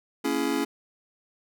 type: chord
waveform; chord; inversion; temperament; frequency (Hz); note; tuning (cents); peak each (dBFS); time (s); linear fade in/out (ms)
square; A# half-diminished seventh; none; just; 233.1 / 279.7 / 335.6 / 419.5; A#3 / C#4 / E4 / G#4; 0 / +16 / +31 / +17; -34 / -28 / -31 / -32; 0.24-0.65; 10
effects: none